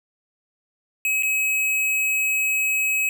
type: tone with dropouts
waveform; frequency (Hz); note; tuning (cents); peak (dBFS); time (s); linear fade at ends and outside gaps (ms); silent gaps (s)
square; 2550; D#7; +42; -20; 1.05-3.09; 1; 1.225-1.232
effects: none